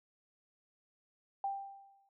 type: tone with exponential decay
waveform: sine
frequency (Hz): 789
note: G5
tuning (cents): +11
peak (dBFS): -31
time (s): 1.44-2.09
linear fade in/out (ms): 2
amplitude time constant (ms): 140
effects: none